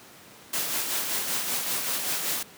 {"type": "noise with tremolo", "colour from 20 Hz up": "white", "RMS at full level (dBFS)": -27, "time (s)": [0.53, 2.43], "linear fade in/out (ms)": 5, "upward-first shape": "sine", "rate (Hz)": 5.2, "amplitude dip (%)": 40, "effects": ["pink hiss -49 dBFS RMS until 2.57 s", "high-pass 150 Hz 12 dB/octave"]}